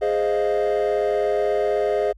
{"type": "chord", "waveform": "triangle", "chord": "F minor seventh", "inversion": "first", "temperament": "equal", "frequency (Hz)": [415.3, 523.3, 622.3, 698.5], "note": ["Ab4", "C5", "Eb5", "F5"], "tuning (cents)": [0, 0, 0, 0], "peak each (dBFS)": [-19, -23, -21, -25], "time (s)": [0.01, 2.13], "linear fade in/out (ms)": 20, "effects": ["tanh soft clip ceiling -11 dBFS", "added 50 Hz sine -45 dBFS peak until 2.17 s"]}